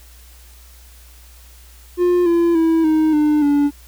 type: tone with pitch steps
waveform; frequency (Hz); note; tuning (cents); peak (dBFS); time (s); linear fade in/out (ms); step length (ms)
triangle; 354.6 / 340.2 / 326.3 / 313 / 300.3 / 288; F4 / F4 / E4 / D#4 / D4 / D4; +26 / -45 / -18 / +10 / +39 / -34; -10; 1.97-3.71; 50; 290
effects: added 60 Hz sine -42 dBFS peak until 3.87 s + white hiss -48 dBFS RMS until 3.87 s